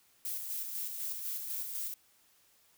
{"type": "noise with tremolo", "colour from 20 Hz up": "violet", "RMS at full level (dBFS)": -37, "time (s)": [0.25, 1.94], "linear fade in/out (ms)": 2, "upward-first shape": "square", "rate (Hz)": 4, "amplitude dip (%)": 35, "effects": ["white hiss -67 dBFS RMS until 2.77 s"]}